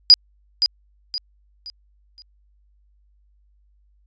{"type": "tone with echo", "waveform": "sine", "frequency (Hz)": 4903, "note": "D#8", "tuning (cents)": -26, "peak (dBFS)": -5, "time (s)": [0.1, 0.14], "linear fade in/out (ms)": 0, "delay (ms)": 520, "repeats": 4, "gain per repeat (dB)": -9, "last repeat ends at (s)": 2.22, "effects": ["added 50 Hz sine -56 dBFS peak until 4.06 s", "resampled to 16000 Hz"]}